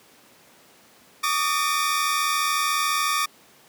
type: tone cluster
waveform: sawtooth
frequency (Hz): 1142 / 1222 / 1816 / 5570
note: D6 / D#6 / A#6 / F8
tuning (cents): -49 / -32 / -46 / -5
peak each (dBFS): -21 / -21 / -29 / -29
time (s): 1.23-3.26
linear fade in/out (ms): 10
effects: pink hiss -53 dBFS RMS until 3.68 s + high-pass 200 Hz 12 dB/octave